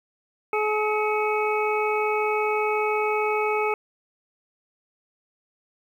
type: harmonic tone with a mistuned harmonic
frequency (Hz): 425.5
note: G#4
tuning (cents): +42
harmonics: 1 / 2 / 3 / 5 / 6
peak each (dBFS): -24 / -27 / -29 / -31 / -32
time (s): 0.53-3.74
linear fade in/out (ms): 2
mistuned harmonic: 5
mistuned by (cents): +75
effects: 9-bit